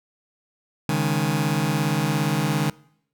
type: chord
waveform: sawtooth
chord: C# suspended second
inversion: none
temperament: just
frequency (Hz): 138.59 / 155.92 / 207.9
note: C#3 / D#3 / G#3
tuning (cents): 0 / +4 / +2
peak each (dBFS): -21 / -19 / -22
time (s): 0.89-2.7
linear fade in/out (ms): 2
effects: noise-tail reverb RT60 0.7 s tail -23 dB re dry